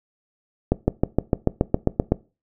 accelerating click train, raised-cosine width 2 ms, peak -3 dBFS, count 11, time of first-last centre 0.72-2.12 s, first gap 160 ms, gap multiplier 0.97, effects noise-tail reverb RT60 0.3 s tail -20 dB re dry

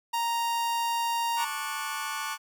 45% pulse tone, 932.3 Hz, A#5, in tune, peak -26 dBFS, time 0.13-1.45 s, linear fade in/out 10 ms
sawtooth chord, D major seventh, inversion second, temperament just, 881 / 1101.2 / 1174.7 / 1468.3 Hz, A5 / C#6 / D6 / F#6, +2 / -12 / 0 / -14 cents, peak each -33 dBFS, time 1.36-2.38 s, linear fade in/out 50 ms
effects none

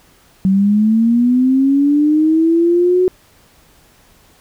sine linear sweep, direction up, 188 to 370.2 Hz, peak -9 dBFS, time 0.45-3.08 s, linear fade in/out 0 ms, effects pink hiss -50 dBFS RMS until 4.4 s

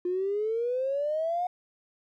triangle exponential sweep, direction up, 351.7 to 730 Hz, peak -22 dBFS, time 0.05-1.47 s, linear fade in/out 5 ms, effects tanh soft clip ceiling -24 dBFS

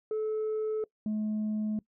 sine tone pair in turn, 433.3 / 213.9 Hz, A4 / A3, -27 / -49 cents, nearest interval octave, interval 1222 cents, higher first, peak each -26 dBFS, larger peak neither, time 0.11-0.84 / 1.06-1.79 s, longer neither, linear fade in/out 2 ms, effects noise-tail reverb RT60 0.1 s tail -23 dB re dry + tanh soft clip ceiling -27 dBFS

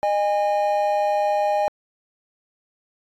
triangle tone pair together, 612.1 / 817 Hz, D#5 / G#5, -28 / -29 cents, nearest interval perfect fourth, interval 499 cents, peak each -19 dBFS, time 0.03-1.68 s, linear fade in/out 0 ms, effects AAC 64 kbps

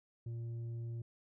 sine tone with tanh clipping, 116.54 Hz, A#2, in tune, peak -40 dBFS, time 0.26-1.02 s, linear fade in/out 5 ms, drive 5 dB, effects none

